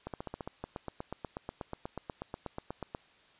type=two click trains; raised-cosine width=1 ms; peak=-24 / -23 dBFS; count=7 / 20; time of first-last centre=0.07-0.475 / 0.64-2.949 s; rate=14.8 / 8.23 Hz; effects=white hiss -62 dBFS RMS until 3.39 s + resampled to 8000 Hz